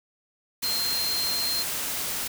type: tone in noise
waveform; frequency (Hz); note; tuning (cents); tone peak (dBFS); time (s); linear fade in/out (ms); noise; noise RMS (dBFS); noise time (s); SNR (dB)
sine; 4175; C8; -5; -26; 0.63-1.63; 10; white; -30; 0.62-2.28; +1
effects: none